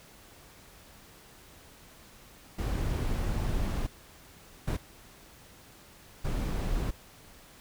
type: noise bursts at uneven times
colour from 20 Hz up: brown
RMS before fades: -30 dBFS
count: 3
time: 2.58-3.87 / 4.67-4.77 / 6.24-6.91 s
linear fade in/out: 10 ms
effects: pink hiss -54 dBFS RMS until 7.6 s